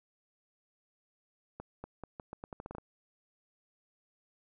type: accelerating click train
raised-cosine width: 1 ms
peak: -28 dBFS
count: 12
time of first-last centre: 1.6-2.783 s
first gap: 240 ms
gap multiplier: 0.82
effects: none